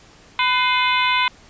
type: harmonic tone with a mistuned harmonic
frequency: 501 Hz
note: B4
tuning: 25 cents sharp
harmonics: 2 / 3 / 4 / 5 / 6 / 7 / 8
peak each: -19 / -26 / -22 / -24 / -27 / -25 / -31 dBFS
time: 0.39-1.28 s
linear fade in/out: 2 ms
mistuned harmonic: 4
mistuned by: +82 cents
effects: pink hiss -48 dBFS RMS until 1.49 s + resampled to 16000 Hz